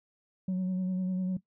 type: tone with vibrato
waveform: sine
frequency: 185 Hz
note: F#3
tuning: in tune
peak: -25 dBFS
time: 0.48-1.37 s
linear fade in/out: 5 ms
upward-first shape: sine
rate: 10 Hz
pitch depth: 24 cents each way
effects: noise-tail reverb RT60 0.1 s tail -17 dB re dry + tanh soft clip ceiling -27 dBFS